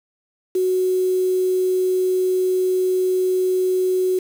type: tone with quantisation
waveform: sine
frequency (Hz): 370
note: F#4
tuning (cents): 0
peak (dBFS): -16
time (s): 0.55-4.19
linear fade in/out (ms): 5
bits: 6
effects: none